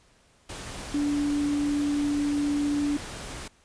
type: tone in noise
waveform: sine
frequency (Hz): 289.8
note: D4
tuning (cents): -23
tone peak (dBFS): -23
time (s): 0.94-2.97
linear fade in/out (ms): 5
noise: pink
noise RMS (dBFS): -38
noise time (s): 0.49-3.48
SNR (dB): +12
effects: pink hiss -61 dBFS RMS until 3.64 s + resampled to 22050 Hz